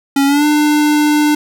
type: tone with pitch glide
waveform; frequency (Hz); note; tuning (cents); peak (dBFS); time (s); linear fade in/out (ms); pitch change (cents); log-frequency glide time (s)
square; 277.2 to 298.8; C#4 to D4; 0 to +30; -10; 0.16-1.35; 5; +130; 0.26-0.45
effects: none